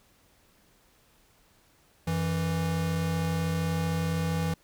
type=tone pair together; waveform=square; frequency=91.6 / 164.54 Hz; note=F#2 / E3; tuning=-17 / -3 cents; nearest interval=minor seventh; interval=1014 cents; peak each=-33 / -28 dBFS; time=2.07-4.54 s; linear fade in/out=5 ms; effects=pink hiss -63 dBFS RMS until 4.63 s